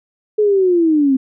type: linear sweep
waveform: sine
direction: down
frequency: 430 to 258.2 Hz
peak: -10 dBFS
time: 0.38-1.17 s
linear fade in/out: 10 ms
effects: none